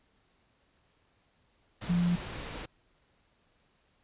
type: tone in noise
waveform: sine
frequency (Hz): 174.61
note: F3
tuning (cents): 0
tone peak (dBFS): -24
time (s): 1.89-2.16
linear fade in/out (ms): 10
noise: pink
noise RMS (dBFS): -40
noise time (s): 1.81-2.66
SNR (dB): +13
effects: pink hiss -70 dBFS RMS until 4.03 s + resampled to 8000 Hz